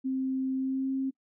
sine tone with pitch glide, 263.1 to 266.8 Hz, C4 to C4, +10 to +34 cents, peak -27 dBFS, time 0.04-1.11 s, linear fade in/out 20 ms, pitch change +24 cents, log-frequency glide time 0.55-0.9 s, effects noise-tail reverb RT60 0.1 s tail -23 dB re dry

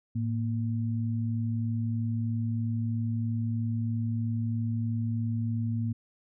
sine tone pair together, 110.01 / 233.1 Hz, A2 / A#3, 0 / 0 cents, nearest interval octave + minor second, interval 1300 cents, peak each -28 / -32 dBFS, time 0.15-5.93 s, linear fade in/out 10 ms, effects none

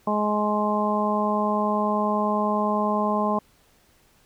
harmonic tone, 210 Hz, G#3, 19 cents sharp, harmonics 1 / 2 / 3 / 4 / 5, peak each -25 / -30 / -27 / -28 / -26 dBFS, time 0.07-3.39 s, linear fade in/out 5 ms, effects pink hiss -60 dBFS RMS until 4.25 s

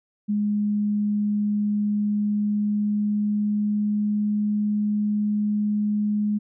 sine tone with pitch glide, 207.7 to 209 Hz, G#3 to G#3, 0 to +11 cents, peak -20 dBFS, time 0.28-6.39 s, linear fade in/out 20 ms, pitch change +11 cents, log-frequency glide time 1.91-4.38 s, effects none

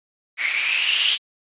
violet noise with low-pass filter sweep, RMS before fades -21 dBFS, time 0.37-1.18 s, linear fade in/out 50 ms, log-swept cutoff 2100 to 3200 Hz, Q 8.5, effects resampled to 8000 Hz

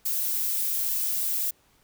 violet noise, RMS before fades -27 dBFS, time 0.05-1.51 s, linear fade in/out 10 ms, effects pink hiss -63 dBFS RMS until 1.83 s

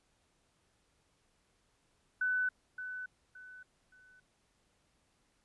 sine tone with echo, 1500 Hz, F#6, 23 cents sharp, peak -29 dBFS, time 2.21-2.49 s, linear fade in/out 5 ms, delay 570 ms, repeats 3, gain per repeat -10 dB, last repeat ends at 4.2 s, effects pink hiss -74 dBFS RMS until 5.44 s + resampled to 24000 Hz

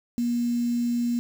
sine tone with quantisation, 239 Hz, A#3, 43 cents sharp, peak -22 dBFS, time 0.18-1.19 s, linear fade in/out 0 ms, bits 7, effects none

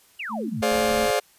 sine exponential sweep, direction down, 3016 to 87.31 Hz, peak -29 dBFS, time 0.19-0.62 s, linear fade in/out 10 ms
sine tone with pitch glide, 220 to 221.4 Hz, A3 to A3, 0 to +11 cents, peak -28 dBFS, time 0.29-1.09 s, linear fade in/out 50 ms, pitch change +11 cents, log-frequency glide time 0.43-0.52 s
40% pulse chord, D half-diminished seventh, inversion second, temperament just, 422.9 / 528.6 / 587.3 / 704.8 Hz, Ab4 / C5 / D5 / F5, +31 / +18 / 0 / +16 cents, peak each -25 dBFS, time 0.62-1.2 s, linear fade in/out 10 ms
pink band-stop noise, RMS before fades -36 dBFS, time 0.71-1.11 s, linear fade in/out 5 ms, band 4700 to 7000 Hz, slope 96 dB/octave
effects white hiss -57 dBFS RMS until 1.38 s + resampled to 32000 Hz

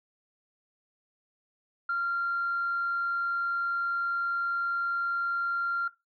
sine tone, 1385 Hz, F6, 15 cents flat, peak -25 dBFS, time 1.89-5.88 s, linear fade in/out 5 ms, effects noise-tail reverb RT60 0.2 s tail -17 dB re dry + tanh soft clip ceiling -22 dBFS

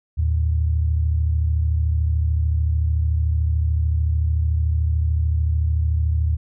sine tone pair together, 77.78 / 111.35 Hz, D#2 / A2, 0 / +21 cents, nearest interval tritone, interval 621 cents, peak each -17 / -25 dBFS, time 0.17-6.37 s, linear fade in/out 20 ms, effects none

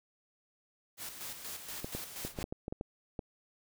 white noise with tremolo, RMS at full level -42 dBFS, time 0.97-2.35 s, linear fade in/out 50 ms, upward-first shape square, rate 4.2 Hz, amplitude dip 50%
clicks, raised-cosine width 2 ms, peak -24 dBFS, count 10, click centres 1.845 / 1.95 / 2.25 / 2.388 / 2.441 / 2.525 / 2.681 / 2.725 / 2.811 / 3.192 s
pink noise with exponential growth, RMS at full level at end -37 dBFS, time 2.25-2.43 s, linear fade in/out 2 ms, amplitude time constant 37 ms
effects none

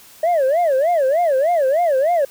sine tone with vibrato, 607 Hz, D#5, 43 cents flat, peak -11 dBFS, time 0.23-2.25 s, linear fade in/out 5 ms, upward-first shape sine, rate 3.3 Hz, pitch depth 270 cents each way, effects tanh soft clip ceiling -12 dBFS + white hiss -45 dBFS RMS until 2.3 s

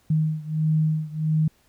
sine beating tone pair, 155.56 / 157.06 Hz, D#3 / D#3, 0 / +17 cents, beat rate 1.5 Hz, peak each -22 / -24 dBFS, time 0.1-1.48 s, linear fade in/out 5 ms, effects pink hiss -62 dBFS RMS until 1.68 s

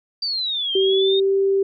sine exponential two-way sweep, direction down then up, 4699 to 3136 to 3721 Hz, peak -21 dBFS, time 0.22-1.2 s, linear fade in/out 5 ms, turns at 0.74 s
sine tone with pitch glide, 384.8 to 391.1 Hz, G4 to G4, -32 to -4 cents, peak -15 dBFS, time 0.75-1.63 s, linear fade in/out 5 ms, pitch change +28 cents, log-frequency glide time 0.95-1.34 s
effects none

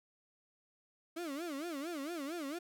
35% pulse tone with vibrato, 309.2 Hz, D#4, 11 cents flat, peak -37 dBFS, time 1.16-2.59 s, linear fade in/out 10 ms, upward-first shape sine, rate 4.4 Hz, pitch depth 230 cents each way, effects none

